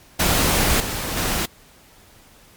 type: noise with level steps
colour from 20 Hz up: pink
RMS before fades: -18 / -26 / -22 dBFS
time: 0.19-1.46 s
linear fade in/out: 10 ms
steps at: 0.8 / 1.17 s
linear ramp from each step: 2 ms
effects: pink hiss -50 dBFS RMS until 2.56 s + MP3 96 kbps